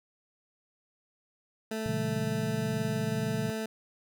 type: tone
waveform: 20% pulse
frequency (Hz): 220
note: A3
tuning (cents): 0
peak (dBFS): -27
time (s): 1.71-3.66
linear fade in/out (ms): 5
type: chord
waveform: sine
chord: A# diminished seventh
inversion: none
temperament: equal with one note detuned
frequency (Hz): 116.54 / 138.59 / 164.81 / 201.2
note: A#2 / C#3 / E3 / G3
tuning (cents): 0 / 0 / 0 / +45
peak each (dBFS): -36 / -35 / -36 / -37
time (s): 1.86-3.5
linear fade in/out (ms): 0
effects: none